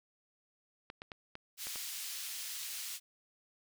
clicks, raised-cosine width 0.3 ms, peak -28 dBFS, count 6, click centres 0.901 / 1.019 / 1.118 / 1.354 / 1.67 / 1.758 s
pink high-pass noise, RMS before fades -42 dBFS, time 1.57-3 s, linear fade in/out 50 ms, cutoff 3300 Hz, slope 12 dB/octave
effects none

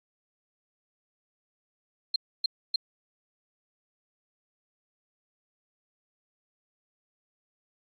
sine tone bursts, 4182 Hz, C8, 2 cents flat, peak -22 dBFS, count 3, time 2.14-2.76 s, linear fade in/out 5 ms, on 20 ms, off 280 ms, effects AAC 48 kbps

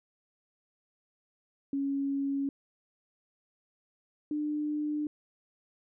sine tone pair in turn, 277.2 / 299.2 Hz, C#4 / D4, 0 / +32 cents, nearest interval minor second, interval 132 cents, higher second, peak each -28 / -29 dBFS, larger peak first, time 1.73-2.49 / 4.31-5.07 s, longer neither, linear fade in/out 2 ms, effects none

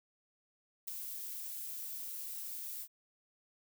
violet noise with ADSR envelope, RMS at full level -37 dBFS, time 0.87-2.88 s, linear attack 13 ms, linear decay 6 ms, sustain -6 dB, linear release 63 ms, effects none

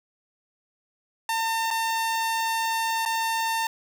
sawtooth tone with dropouts, 904 Hz, A5, 47 cents sharp, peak -20 dBFS, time 1.29-3.67 s, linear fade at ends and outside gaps 2 ms, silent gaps 1.705-1.71 / 3.052-3.059 s, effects none

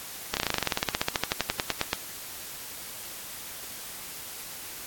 slowing click train, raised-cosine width 0.2 ms, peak -7 dBFS, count 26, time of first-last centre 0.34-1.931 s, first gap 29 ms, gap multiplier 1.06, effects white hiss -40 dBFS RMS until 4.86 s + AAC 64 kbps

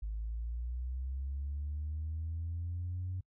sine linear sweep, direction up, 51.91 to 93 Hz, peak -34 dBFS, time 0.02-3.21 s, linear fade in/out 10 ms, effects noise-tail reverb RT60 0.1 s tail -25 dB re dry + tanh soft clip ceiling -31 dBFS

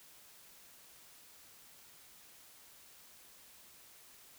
silence, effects white hiss -59 dBFS RMS until 4.38 s

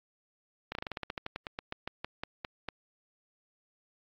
slowing click train, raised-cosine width 0.3 ms, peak -19 dBFS, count 20, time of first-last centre 0.72-2.687 s, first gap 31 ms, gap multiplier 1.12, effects low-pass 5000 Hz 12 dB/octave + AAC 48 kbps

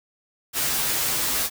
white noise with comb filter, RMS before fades -24 dBFS, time 0.53-1.5 s, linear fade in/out 50 ms, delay 11 ms, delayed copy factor -0.75, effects none

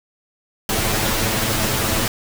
pink noise with comb filter, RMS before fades -20 dBFS, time 0.69-2.08 s, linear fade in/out 2 ms, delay 9.1 ms, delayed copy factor +1, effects none

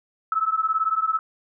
sine beating tone pair, 1295 / 1313 Hz, E6 / E6, -31 / -7 cents, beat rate 18 Hz, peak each -23 dBFS, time 0.32-1.19 s, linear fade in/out 2 ms, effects none

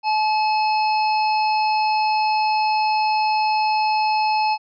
harmonic tone, 860 Hz, A5, 40 cents flat, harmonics 1 / 3 / 5 / 6, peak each -17 / -27 / -31 / -33 dBFS, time 0.03-4.58 s, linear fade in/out 50 ms, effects none

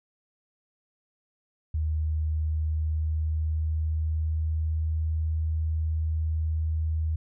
sine tone with pitch glide, 77.78 to 79.19 Hz, D#2 to D#2, 0 to +31 cents, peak -24 dBFS, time 1.74-7.16 s, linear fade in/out 5 ms, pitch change +31 cents, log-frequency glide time 2.27-5.09 s, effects none

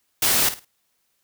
white noise with echo, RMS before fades -19 dBFS, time 0.22-0.49 s, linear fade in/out 5 ms, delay 53 ms, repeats 3, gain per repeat -12 dB, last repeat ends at 0.649 s, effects white hiss -70 dBFS RMS until 1.23 s

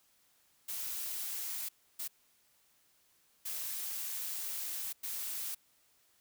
blue noise bursts at uneven times, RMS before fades -39 dBFS, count 4, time 0.68-1.69 / 1.99-2.08 / 3.45-4.93 / 5.03-5.55 s, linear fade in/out 10 ms, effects white hiss -70 dBFS RMS until 6.2 s

